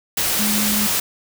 sine tone in noise, 210 Hz, G#3, 19 cents sharp, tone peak -21 dBFS, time 0.39-0.87 s, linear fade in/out 5 ms, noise white, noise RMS -20 dBFS, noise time 0.17-1 s, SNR -4 dB, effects none

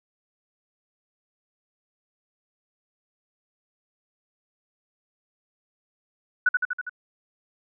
sine tone with echo, 1480 Hz, F#6, in tune, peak -15 dBFS, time 6.46-6.49 s, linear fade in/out 5 ms, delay 81 ms, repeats 5, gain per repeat -3 dB, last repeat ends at 6.895 s, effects none

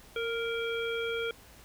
harmonic tone with a mistuned harmonic, 466.2 Hz, A#4, in tune, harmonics 1 / 3 / 5 / 7, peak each -32 / -37 / -39 / -40 dBFS, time 0.16-1.31 s, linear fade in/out 2 ms, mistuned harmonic 1, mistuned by -22 cents, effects added 58 Hz sine -60 dBFS peak until 1.64 s + pink hiss -55 dBFS RMS until 1.64 s

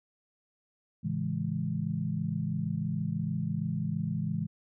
sine chord, A major seventh, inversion none, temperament equal, 110 / 138.59 / 164.81 / 207.7 Hz, A2 / C#3 / E3 / G#3, 0 / 0 / 0 / 0 cents, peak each -37 / -36 / -32 / -35 dBFS, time 1.03-4.47 s, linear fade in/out 20 ms, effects none

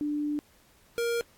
sine / square tone pair in turn, 295.6 / 469.2 Hz, D4 / A#4, +11 / +11 cents, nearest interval minor sixth, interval 800 cents, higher second, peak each -27 dBFS, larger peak neither, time 0.01-0.39 / 0.98-1.21 s, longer first, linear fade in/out 0 ms, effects pink hiss -61 dBFS RMS until 1.37 s + AAC 64 kbps

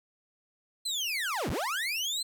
30% pulse linear two-way sweep, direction down then up, 4180 to 41.14 to 4180 Hz, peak -27 dBFS, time 0.85-2.23 s, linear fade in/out 10 ms, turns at 1.5 s, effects none

